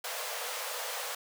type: high-pass noise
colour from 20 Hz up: pink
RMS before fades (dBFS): -37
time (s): 0.04-1.15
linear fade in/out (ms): 5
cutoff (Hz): 460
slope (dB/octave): 96
effects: none